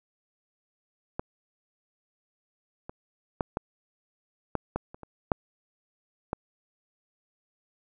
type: clicks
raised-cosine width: 1 ms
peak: -16 / -24 / -12 / -14 / -12 / -14 / -29 / -28 / -8 / -14 dBFS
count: 10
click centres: 1.195 / 2.895 / 3.408 / 3.571 / 4.553 / 4.76 / 4.945 / 5.033 / 5.318 / 6.331 s
effects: none